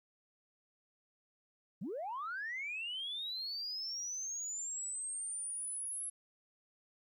sine linear sweep, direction up, 146.83 to 11000 Hz, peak -37 dBFS, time 1.81-6.1 s, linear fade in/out 10 ms, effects tanh soft clip ceiling -34 dBFS + 13-bit

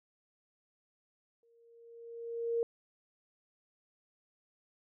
sine tone with exponential growth, 465.1 Hz, A#4, 4 cents flat, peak -27 dBFS, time 1.43-2.63 s, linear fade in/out 1 ms, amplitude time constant 260 ms, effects none

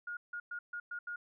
sine tone bursts at uneven times, 1430 Hz, F6, 41 cents sharp, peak -38 dBFS, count 6, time 0.07-0.17 / 0.33-0.4 / 0.51-0.59 / 0.73-0.8 / 0.91-0.99 / 1.07-1.16 s, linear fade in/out 5 ms, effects none

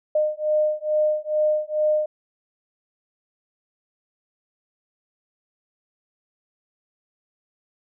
sine beating tone pair, 609 / 611.3 Hz, D#5 / D#5, -37 / -31 cents, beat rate 2.3 Hz, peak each -22 dBFS, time 0.15-2.06 s, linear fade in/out 5 ms, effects none

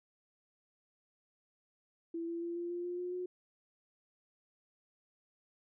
sine tone with pitch steps, 333.8 / 337.7 / 341.6 / 345.6 / 349.6 / 353.6 / 357.8 / 361.9 Hz, E4 / E4 / F4 / F4 / F4 / F4 / F4 / F#4, +22 / +42 / -38 / -18 / +2 / +22 / +42 / -38 cents, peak -36 dBFS, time 2.14-3.26 s, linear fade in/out 5 ms, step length 140 ms, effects none

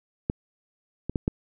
clicks, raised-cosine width 3 ms, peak -11 / -16 / -12 / -10 dBFS, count 4, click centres 0.299 / 1.096 / 1.158 / 1.279 s, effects none

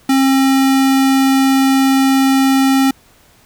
square tone, 268.3 Hz, C4, 44 cents sharp, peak -10 dBFS, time 0.09-2.91 s, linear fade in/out 5 ms, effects pink hiss -49 dBFS RMS until 3.45 s

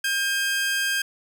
sawtooth tone pair together, 1600 / 2540 Hz, G6 / D#7, +35 / +35 cents, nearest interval minor sixth, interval 800 cents, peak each -19 / -28 dBFS, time 0.04-1.02 s, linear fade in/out 5 ms, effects none

